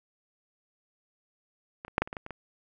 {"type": "clicks", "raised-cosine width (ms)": 0.5, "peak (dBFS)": [-23, -28, -8, -9, -26, -21, -21, -25, -23], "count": 9, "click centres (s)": [1.849, 1.881, 1.981, 2.02, 2.075, 2.129, 2.168, 2.264, 2.307], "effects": []}